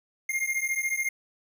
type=beating tone pair; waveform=square; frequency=2116 / 2130 Hz; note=C7 / C7; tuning=+19 / +30 cents; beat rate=14 Hz; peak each=-30 dBFS; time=0.29-1.09 s; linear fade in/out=5 ms; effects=none